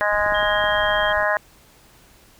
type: harmonic tone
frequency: 207.7 Hz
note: G#3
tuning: in tune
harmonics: 3 / 4 / 5 / 6 / 7 / 8 / 9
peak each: -22 / -27 / -25 / -31 / -29 / -23 / -26 dBFS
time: 0.01-1.37 s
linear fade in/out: 0 ms
type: noise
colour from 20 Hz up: brown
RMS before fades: -37 dBFS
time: 0.12-1.24 s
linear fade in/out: 2 ms
type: clicks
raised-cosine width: 2 ms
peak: -23 dBFS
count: 4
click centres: 0.263 / 0.323 / 0.429 / 0.64 s
type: tone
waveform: sine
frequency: 3200 Hz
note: G7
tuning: 35 cents sharp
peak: -27 dBFS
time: 0.34-1.13 s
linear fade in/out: 10 ms
effects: pink hiss -52 dBFS RMS until 2.39 s